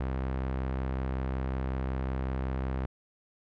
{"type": "tone with low-pass filter", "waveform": "sawtooth", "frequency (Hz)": 65.41, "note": "C2", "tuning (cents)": 0, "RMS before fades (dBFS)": -32, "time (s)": [0, 2.86], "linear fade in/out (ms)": 5, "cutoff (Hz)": 1800, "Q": 0.75, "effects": []}